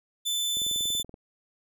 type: tone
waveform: sawtooth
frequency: 3520 Hz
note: A7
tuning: in tune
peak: -23 dBFS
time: 0.25-1.03 s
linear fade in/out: 20 ms
type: click train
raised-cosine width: 2 ms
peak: -31 dBFS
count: 13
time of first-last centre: 0.57-1.141 s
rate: 21 Hz
effects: none